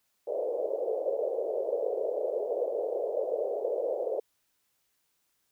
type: band-pass noise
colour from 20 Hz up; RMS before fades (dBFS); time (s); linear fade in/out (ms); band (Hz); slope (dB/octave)
white; -31; 0.27-4.2; 5; 440 to 580; 48
effects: white hiss -75 dBFS RMS until 5.51 s

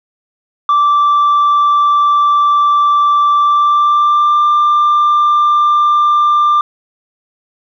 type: tone with pitch glide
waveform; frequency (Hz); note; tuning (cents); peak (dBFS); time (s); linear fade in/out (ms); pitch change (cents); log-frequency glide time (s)
sine; 1169 to 1189.4; D6 to D6; -8 to +22; -5; 0.69-6.61; 2; +30; 3.37-4.45
effects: tanh soft clip ceiling -6 dBFS

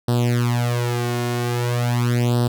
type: tone with flanger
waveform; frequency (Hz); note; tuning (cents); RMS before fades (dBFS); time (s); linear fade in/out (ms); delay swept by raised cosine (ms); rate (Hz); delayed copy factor
sawtooth; 120.7; B2; -39; -20; 0.08-2.48; 5; 0.22 to 2.82; 0.43; +0.9
effects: none

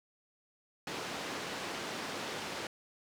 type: band-pass noise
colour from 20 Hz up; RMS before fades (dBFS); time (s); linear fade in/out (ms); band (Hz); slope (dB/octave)
pink; -40; 0.87-2.67; 2; 240 to 5400; 12
effects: none

